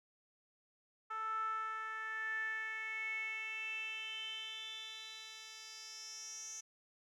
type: tone with band-pass filter sweep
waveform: 10% pulse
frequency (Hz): 440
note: A4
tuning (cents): 0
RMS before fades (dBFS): -43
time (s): 1.1-6.61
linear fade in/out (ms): 10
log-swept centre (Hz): 1200 to 6200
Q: 8
effects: none